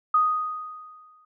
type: tone with exponential decay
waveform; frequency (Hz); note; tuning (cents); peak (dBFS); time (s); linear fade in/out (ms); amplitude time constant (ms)
sine; 1244.5; D#6; 0; -15; 0.14-1.25; 5; 240
effects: none